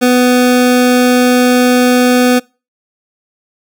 25% pulse tone, 248.9 Hz, B3, 14 cents sharp, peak -3 dBFS, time 0.01-2.4 s, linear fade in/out 20 ms, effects noise-tail reverb RT60 0.3 s tail -25 dB re dry

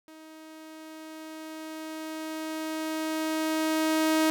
sawtooth tone with level ramp, 315.5 Hz, D#4, 24 cents sharp, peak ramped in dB -43 to -17 dBFS, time 0.08-4.3 s, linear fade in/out 0 ms, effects none

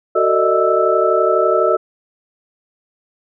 sine tone cluster, 373.8 / 449.5 / 601 / 633 / 1317 Hz, F#4 / A4 / D5 / D#5 / E6, +18 / +37 / +40 / +30 / -2 cents, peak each -18 dBFS, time 0.15-1.77 s, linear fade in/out 10 ms, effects none

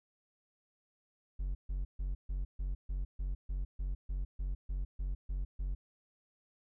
triangle tone bursts, 46.25 Hz, F#1, in tune, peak -31 dBFS, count 15, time 1.39-5.75 s, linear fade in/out 10 ms, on 160 ms, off 140 ms, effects none

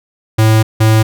square tone bursts at uneven times, 110 Hz, A2, in tune, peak -7 dBFS, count 2, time 0.38-0.63 / 0.8-1.03 s, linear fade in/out 10 ms, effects none

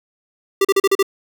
square tone bursts, 392 Hz, G4, in tune, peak -12 dBFS, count 6, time 0.61-1.028 s, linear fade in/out 5 ms, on 38 ms, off 38 ms, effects none

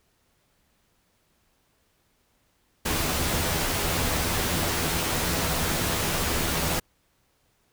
pink noise with comb filter, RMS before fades -26 dBFS, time 2.85-6.8 s, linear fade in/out 10 ms, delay 12 ms, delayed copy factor +0.55, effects pink hiss -68 dBFS RMS until 7.72 s

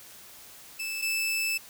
sawtooth tone pair in turn, 2630 / 2630 Hz, E7 / E7, -5 / -5 cents, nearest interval unison, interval 0 cents, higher neither, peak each -28 / -23 dBFS, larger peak second, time 0.79-1.02 / 1.02-1.58 s, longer second, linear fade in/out 10 ms, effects white hiss -49 dBFS RMS until 1.69 s

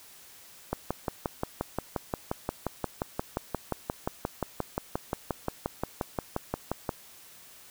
click train, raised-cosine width 1 ms, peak -14 dBFS, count 36, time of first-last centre 0.73-6.892 s, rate 5.68 Hz, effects white hiss -52 dBFS RMS until 7.7 s

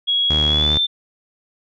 sine tone with pitch glide, 3322 to 3560 Hz, G#7 to A7, 0 to +20 cents, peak -15 dBFS, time 0.07-0.87 s, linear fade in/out 20 ms, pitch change +120 cents, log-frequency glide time 0.47-0.74 s
sawtooth tone, 75.5 Hz, D2, 48 cents sharp, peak -16 dBFS, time 0.3-0.78 s, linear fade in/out 5 ms
effects resampled to 16000 Hz

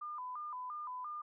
sine tone with vibrato, 1100 Hz, C#6, 14 cents flat, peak -40 dBFS, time 0.01-1.22 s, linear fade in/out 10 ms, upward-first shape square, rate 2.9 Hz, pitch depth 160 cents each way, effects none

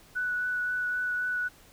sine tone with vibrato, 1480 Hz, F#6, in tune, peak -27 dBFS, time 0.15-1.49 s, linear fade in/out 20 ms, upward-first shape triangle, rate 3.8 Hz, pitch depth 14 cents each way, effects pink hiss -56 dBFS RMS until 1.72 s

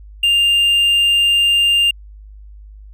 triangle tone, 2800 Hz, F7, 4 cents sharp, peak -9 dBFS, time 0.23-1.91 s, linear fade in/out 5 ms, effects added 51 Hz sine -35 dBFS peak until 2.93 s

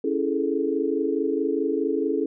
sine chord, A major seventh, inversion first, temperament equal, 277.2 / 329.6 / 415.3 / 440 Hz, C#4 / E4 / G#4 / A4, 0 / 0 / 0 / 0 cents, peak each -27 dBFS, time 0.04-2.26 s, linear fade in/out 5 ms, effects none

